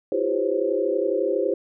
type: tone cluster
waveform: sine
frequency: 328.2 / 358 / 398.2 / 507 / 539 Hz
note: E4 / F4 / G4 / B4 / C#5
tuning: -8 / +43 / +27 / +45 / -49 cents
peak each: -29 / -29 / -25 / -26 / -26 dBFS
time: 0.12-1.54 s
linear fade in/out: 2 ms
effects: none